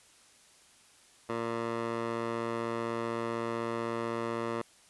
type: tone with band-pass filter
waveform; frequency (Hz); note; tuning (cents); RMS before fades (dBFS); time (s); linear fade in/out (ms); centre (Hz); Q
15% pulse; 115.9; A#2; -10; -34; 1.29-4.62; 5; 830; 0.86
effects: white hiss -60 dBFS RMS until 4.89 s + resampled to 24000 Hz